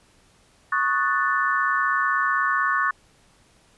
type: chord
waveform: sine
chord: D# half-diminished seventh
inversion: third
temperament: equal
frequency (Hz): 1108.7 / 1244.5 / 1480 / 1760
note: C#6 / D#6 / F#6 / A6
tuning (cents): 0 / 0 / 0 / 0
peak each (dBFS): -23 / -28 / -25 / -25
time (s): 0.72-2.91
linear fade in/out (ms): 5
effects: pink hiss -58 dBFS RMS until 3.77 s + resampled to 24000 Hz